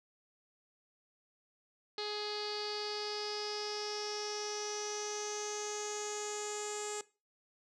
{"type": "tone with low-pass filter sweep", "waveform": "sawtooth", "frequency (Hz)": 418.7, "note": "G#4", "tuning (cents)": 14, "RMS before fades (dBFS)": -39, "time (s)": [1.98, 7.01], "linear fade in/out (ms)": 2, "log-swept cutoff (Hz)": [4300, 7500], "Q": 8.4, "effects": ["noise-tail reverb RT60 0.3 s tail -19 dB re dry"]}